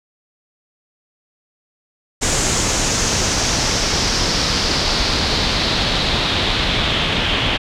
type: noise with low-pass filter sweep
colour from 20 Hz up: pink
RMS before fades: -18 dBFS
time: 2.21-7.58 s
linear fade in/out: 20 ms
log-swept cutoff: 7300 to 3100 Hz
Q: 3.3
effects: none